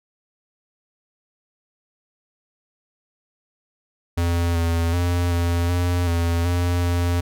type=tone with pitch steps; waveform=square; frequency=85.6 / 83.9 / 87.6 / 86 / 88.2 / 84.9 / 87.8 / 87.2 Hz; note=F2 / E2 / F2 / F2 / F2 / F2 / F2 / F2; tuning=-34 / +31 / +6 / -26 / +18 / -48 / +10 / -2 cents; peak=-19 dBFS; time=4.17-7.21 s; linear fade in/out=10 ms; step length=380 ms; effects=none